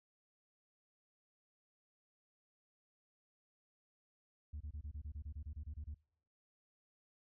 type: tone bursts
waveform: sine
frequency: 74.7 Hz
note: D2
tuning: 30 cents sharp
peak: -40 dBFS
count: 14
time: 4.53-5.945 s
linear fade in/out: 10 ms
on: 76 ms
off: 27 ms
effects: noise-tail reverb RT60 0.7 s tail -26 dB re dry + tanh soft clip ceiling -41 dBFS